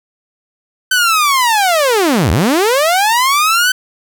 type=linear two-way sweep; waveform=sawtooth; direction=down then up; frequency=1537 to 67.4 to 1537 Hz; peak=-6 dBFS; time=0.91-3.72 s; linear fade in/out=5 ms; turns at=2.31 s; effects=none